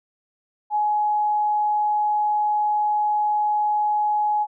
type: tone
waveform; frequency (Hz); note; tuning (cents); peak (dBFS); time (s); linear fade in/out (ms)
sine; 841; G#5; +22; -18; 0.7-4.47; 50
effects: none